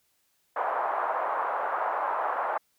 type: band-pass noise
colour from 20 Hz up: pink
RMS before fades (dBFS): -29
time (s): 0.56-2.58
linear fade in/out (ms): 5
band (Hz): 690 to 1200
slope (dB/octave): 24
effects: white hiss -71 dBFS RMS until 2.78 s